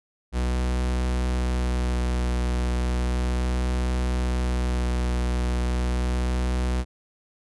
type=tone with vibrato; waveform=45% pulse; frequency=61.74 Hz; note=B1; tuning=in tune; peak=-22 dBFS; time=0.32-6.85 s; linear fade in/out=50 ms; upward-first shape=sine; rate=0.35 Hz; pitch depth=13 cents each way; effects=resampled to 24000 Hz